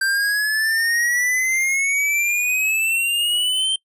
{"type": "exponential sweep", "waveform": "square", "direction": "up", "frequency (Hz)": [1568, 3145], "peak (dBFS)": -18, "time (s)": [0.01, 3.76], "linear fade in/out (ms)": 5, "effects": ["noise-tail reverb RT60 0.1 s tail -22 dB re dry", "resampled to 32000 Hz"]}